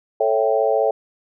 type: chord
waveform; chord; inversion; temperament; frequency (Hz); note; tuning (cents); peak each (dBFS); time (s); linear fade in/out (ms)
sine; A dominant seventh; none; equal; 440 / 554.4 / 659.3 / 784; A4 / C#5 / E5 / G5; 0 / 0 / 0 / 0; -20 / -20 / -21 / -23; 0.2-0.91; 5
effects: none